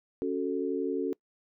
sine chord, F# minor, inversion second, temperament equal with one note detuned, 277.2 / 370 / 442 Hz, C#4 / F#4 / A4, 0 / 0 / +8 cents, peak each -32 dBFS, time 0.22-1.13 s, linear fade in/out 0 ms, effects noise-tail reverb RT60 0.1 s tail -24 dB re dry

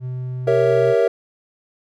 triangle tone, 127 Hz, B2, 49 cents sharp, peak -22 dBFS, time 0-0.95 s, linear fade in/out 50 ms
triangle chord, G diminished seventh, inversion none, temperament equal, 392 / 466.2 / 554.4 / 659.3 Hz, G4 / Bb4 / Db5 / Fb5, 0 / 0 / 0 / 0 cents, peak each -19 / -14 / -19 / -19 dBFS, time 0.47-1.08 s, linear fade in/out 5 ms
effects none

